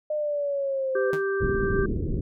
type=exponential sweep; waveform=sine; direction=down; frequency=610 to 507 Hz; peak=-24 dBFS; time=0.1-1.11 s; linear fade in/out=5 ms
type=harmonic tone; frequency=392 Hz; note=G4; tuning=in tune; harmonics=1 / 3 / 4; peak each=-24 / -36 / -31 dBFS; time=0.95-1.86 s; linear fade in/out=5 ms
type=tone with exponential decay; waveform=sawtooth; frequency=156.5 Hz; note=D#3; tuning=10 cents sharp; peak=-23 dBFS; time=1.13-1.25 s; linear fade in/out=2 ms; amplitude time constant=24 ms
type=low-pass noise; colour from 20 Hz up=pink; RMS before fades=-27 dBFS; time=1.4-2.21 s; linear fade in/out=5 ms; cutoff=430 Hz; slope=48 dB/octave
effects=none